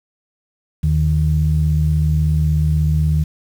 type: tone pair together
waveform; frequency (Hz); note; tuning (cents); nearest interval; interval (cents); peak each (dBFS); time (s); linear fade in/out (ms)
sine; 77.78 / 154.22; D#2 / D#3; 0 / -15; octave; 1185; -15; 0.83-3.24; 10
effects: tanh soft clip ceiling -5 dBFS + 7-bit